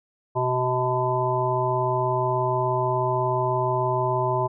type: harmonic tone with a mistuned harmonic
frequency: 126.2 Hz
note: B2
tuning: 38 cents sharp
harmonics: 1 / 3 / 5 / 7 / 8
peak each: -27 / -27 / -27 / -27 / -27 dBFS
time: 0.35-4.48 s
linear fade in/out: 20 ms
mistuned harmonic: 5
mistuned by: +17 cents
effects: none